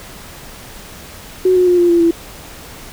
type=tone with pitch steps; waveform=sine; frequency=370 / 362.8 / 355.7 / 348.8 / 342 / 335.4 Hz; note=F#4 / F#4 / F4 / F4 / F4 / E4; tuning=0 / -34 / +32 / -2 / -36 / +30 cents; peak=-8 dBFS; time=1.45-2.11 s; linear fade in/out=5 ms; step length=110 ms; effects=pink hiss -35 dBFS RMS until 2.92 s